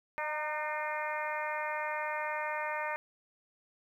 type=harmonic tone with a mistuned harmonic; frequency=303 Hz; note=D#4; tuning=46 cents flat; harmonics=2 / 3 / 4 / 5 / 6 / 7 / 8; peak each=-39 / -37 / -42 / -43 / -40 / -42 / -45 dBFS; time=0.18-2.96 s; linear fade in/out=0 ms; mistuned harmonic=3; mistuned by=+29 cents; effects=11-bit